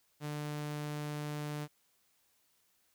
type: tone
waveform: sawtooth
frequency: 148.7 Hz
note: D3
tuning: 22 cents sharp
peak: -33 dBFS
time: 0.2-1.68 s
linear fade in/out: 50 ms
effects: white hiss -73 dBFS RMS until 2.94 s